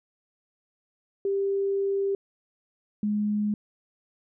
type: tone pair in turn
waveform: sine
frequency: 394.6 / 209 Hz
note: G4 / G#3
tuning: +11 / +11 cents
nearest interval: major seventh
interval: 1100 cents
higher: first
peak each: -23 dBFS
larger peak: neither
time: 1.25-2.15 / 3.03-3.54 s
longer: first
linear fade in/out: 2 ms
effects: none